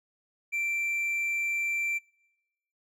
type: tone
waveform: triangle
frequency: 2349 Hz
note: D7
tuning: in tune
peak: -26 dBFS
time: 0.52-1.99 s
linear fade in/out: 20 ms
effects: noise-tail reverb RT60 0.9 s tail -23 dB re dry